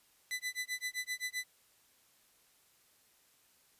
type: tone with tremolo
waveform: sawtooth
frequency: 2000 Hz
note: B6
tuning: 21 cents sharp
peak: -30 dBFS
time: 0.31-1.44 s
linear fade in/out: 0 ms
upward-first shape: sine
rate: 7.7 Hz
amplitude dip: 100%
effects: white hiss -68 dBFS RMS until 3.79 s + resampled to 32000 Hz